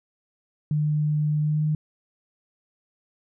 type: tone with pitch glide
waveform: sine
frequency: 150.7 to 153.07 Hz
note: D3 to D#3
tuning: +45 to -28 cents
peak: -20 dBFS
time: 0.71-1.75 s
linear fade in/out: 2 ms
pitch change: +27 cents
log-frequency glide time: 1.4-1.64 s
effects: none